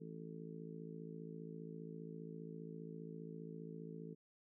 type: harmonic tone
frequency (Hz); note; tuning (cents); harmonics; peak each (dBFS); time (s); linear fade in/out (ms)
55; A1; 0; 3 / 4 / 5 / 6 / 7 / 8; -50 / -55 / -56 / -60 / -59 / -54; 0-4.15; 20
effects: none